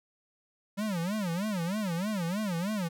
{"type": "tone with vibrato", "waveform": "square", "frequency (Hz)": 190, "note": "F#3", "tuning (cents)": 46, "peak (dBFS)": -30, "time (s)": [0.77, 2.89], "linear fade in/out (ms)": 20, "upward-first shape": "sine", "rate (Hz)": 3.2, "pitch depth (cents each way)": 240, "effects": []}